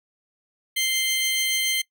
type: tone pair together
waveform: sawtooth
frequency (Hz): 2093 / 3136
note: C7 / G7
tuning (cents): 0 / 0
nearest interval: perfect fifth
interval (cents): 700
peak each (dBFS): -21 / -21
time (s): 0.76-1.82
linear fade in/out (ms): 10
effects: noise-tail reverb RT60 0.1 s tail -21 dB re dry